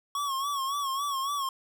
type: tone with vibrato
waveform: square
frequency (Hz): 1108.7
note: C#6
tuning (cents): 0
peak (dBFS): -29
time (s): 0.15-1.49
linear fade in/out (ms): 2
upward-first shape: sine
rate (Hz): 3.6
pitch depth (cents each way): 76
effects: none